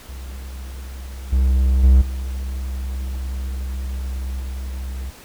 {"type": "tone with level steps", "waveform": "triangle", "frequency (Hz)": 65, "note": "C2", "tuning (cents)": -11, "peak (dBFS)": [-28, -11, -6, -21, -23], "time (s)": [0.08, 5.11], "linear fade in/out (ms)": 20, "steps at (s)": [1.32, 1.83, 2.01, 4.4], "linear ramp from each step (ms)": 10, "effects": ["pink hiss -43 dBFS RMS until 5.24 s"]}